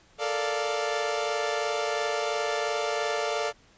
sawtooth chord, Bb major seventh, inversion third, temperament equal with one note detuned, 440 / 462.9 / 587.3 / 698.5 Hz, A4 / Bb4 / D5 / F5, 0 / -12 / 0 / 0 cents, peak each -27 / -33 / -27 / -28 dBFS, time 0.18-3.53 s, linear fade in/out 50 ms, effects pink hiss -59 dBFS RMS until 3.77 s + resampled to 16000 Hz

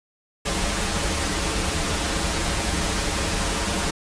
pink noise with comb filter, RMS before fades -24 dBFS, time 0.45-3.91 s, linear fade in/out 10 ms, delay 8 ms, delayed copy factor -0.8, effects resampled to 22050 Hz

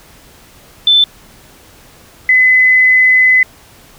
sine tone pair in turn, 3526 / 2021 Hz, A7 / B6, +3 / +39 cents, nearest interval minor seventh, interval 964 cents, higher first, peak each -5 dBFS, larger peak neither, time 0.87-1.04 / 2.29-3.43 s, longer second, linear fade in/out 2 ms, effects pink hiss -42 dBFS RMS until 3.98 s

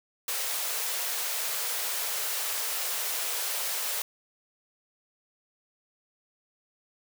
white high-pass noise, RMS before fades -31 dBFS, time 0.28-4.02 s, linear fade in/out 2 ms, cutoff 420 Hz, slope 48 dB/octave, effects none

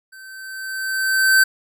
square tone with level ramp, 1544 Hz, G6, 27 cents flat, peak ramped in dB -40 to -10 dBFS, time 0.12-1.44 s, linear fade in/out 10 ms, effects none

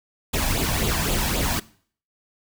pink noise with flanger, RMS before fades -23 dBFS, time 0.33-1.6 s, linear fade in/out 10 ms, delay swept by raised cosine 0.26 to 1.24 ms, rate 3.8 Hz, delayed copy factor +0.6, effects noise-tail reverb RT60 0.5 s tail -20 dB re dry

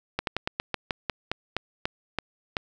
slowing click train, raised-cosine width 0.3 ms, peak -10 dBFS, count 13, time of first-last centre 0.19-2.568 s, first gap 82 ms, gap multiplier 1.15, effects none

